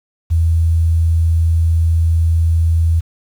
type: tone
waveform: sine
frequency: 82.3 Hz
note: E2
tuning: 2 cents flat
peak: -10 dBFS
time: 0.3-3.01 s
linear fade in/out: 20 ms
effects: 7-bit